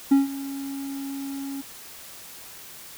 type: tone with ADSR envelope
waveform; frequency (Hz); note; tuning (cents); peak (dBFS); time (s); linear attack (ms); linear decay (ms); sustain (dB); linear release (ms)
triangle; 275.3; C#4; -12; -10; 0.11-1.62; 10; 150; -18; 17
effects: white hiss -43 dBFS RMS until 2.97 s